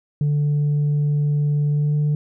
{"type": "tone with pitch glide", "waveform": "sine", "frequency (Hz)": [146.83, 148.62], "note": ["D3", "D3"], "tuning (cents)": [0, 21], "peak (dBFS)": -14, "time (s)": [0.21, 2.15], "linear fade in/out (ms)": 2, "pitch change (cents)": 21, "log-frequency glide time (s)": [1.72, 1.94], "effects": ["tanh soft clip ceiling -15 dBFS"]}